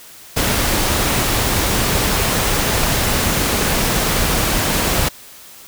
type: noise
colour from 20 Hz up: pink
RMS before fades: -17 dBFS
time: 0.36-5.09 s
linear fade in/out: 10 ms
effects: white hiss -40 dBFS RMS until 5.67 s